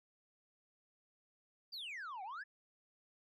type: exponential two-way sweep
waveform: sine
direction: down then up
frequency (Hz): 4874 to 730 to 1798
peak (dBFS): -40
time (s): 1.72-2.44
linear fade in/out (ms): 20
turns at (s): 2.23
effects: tanh soft clip ceiling -42 dBFS + MP3 64 kbps